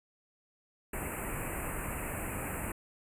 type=band-stop noise; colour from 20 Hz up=pink; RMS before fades=-37 dBFS; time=0.93-2.72 s; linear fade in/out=5 ms; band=2700 to 7600 Hz; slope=96 dB/octave; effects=resampled to 32000 Hz